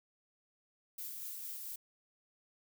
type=noise with tremolo; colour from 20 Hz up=violet; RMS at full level=-43 dBFS; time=0.98-1.76 s; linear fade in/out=5 ms; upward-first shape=sine; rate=4.4 Hz; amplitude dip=25%; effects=none